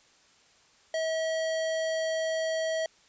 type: tone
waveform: square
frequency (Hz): 643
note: E5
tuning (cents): -43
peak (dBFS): -28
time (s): 0.94-2.86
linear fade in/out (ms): 2
effects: white hiss -61 dBFS RMS until 3.08 s + resampled to 16000 Hz